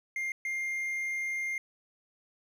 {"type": "tone bursts at uneven times", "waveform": "triangle", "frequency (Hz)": 2112, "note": "C7", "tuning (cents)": 16, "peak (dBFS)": -29, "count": 2, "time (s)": [[0.16, 0.32], [0.45, 1.58]], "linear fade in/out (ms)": 2, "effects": []}